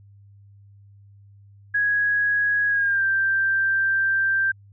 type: tone with pitch glide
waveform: sine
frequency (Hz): 1661 to 1575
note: G#6 to G6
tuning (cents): 0 to +8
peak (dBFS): -18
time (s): 1.74-4.52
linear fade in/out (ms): 10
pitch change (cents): -92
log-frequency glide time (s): 2.68-3.04
effects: added 100 Hz sine -47 dBFS peak until 4.72 s